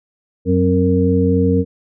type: harmonic tone with a mistuned harmonic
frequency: 92.5 Hz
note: F#2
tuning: in tune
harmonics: 1 / 2 / 3 / 5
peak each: -17 / -17 / -17 / -17 dBFS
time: 0.45-1.65 s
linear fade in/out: 50 ms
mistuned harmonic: 3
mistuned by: -54 cents
effects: none